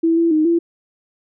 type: tone with pitch steps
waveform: sine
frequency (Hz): 329.3 / 334.7 / 310.2 / 337.8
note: E4 / E4 / D#4 / E4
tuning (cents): -2 / +26 / -5 / +42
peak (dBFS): -12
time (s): 0.03-0.59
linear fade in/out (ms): 10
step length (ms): 140
effects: none